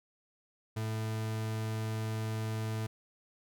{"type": "tone", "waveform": "40% pulse", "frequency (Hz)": 110, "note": "A2", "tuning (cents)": 0, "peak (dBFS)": -32, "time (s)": [0.76, 2.87], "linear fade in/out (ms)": 10, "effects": []}